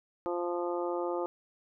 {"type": "harmonic tone", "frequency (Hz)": 174.61, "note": "F3", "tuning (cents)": 0, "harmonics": [2, 3, 4, 5, 6, 7], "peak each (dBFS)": [-33, -35, -41, -39, -46, -42], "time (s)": [0.26, 1.26], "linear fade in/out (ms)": 0, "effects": []}